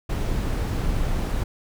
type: noise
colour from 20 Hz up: brown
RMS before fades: -24 dBFS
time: 0.09-1.44 s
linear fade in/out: 10 ms
effects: none